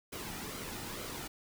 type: noise with flanger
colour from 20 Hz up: pink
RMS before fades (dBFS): -42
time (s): 0.12-1.28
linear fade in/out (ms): 10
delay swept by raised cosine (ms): 1.1 to 1.87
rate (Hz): 2.2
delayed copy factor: -0.5
effects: none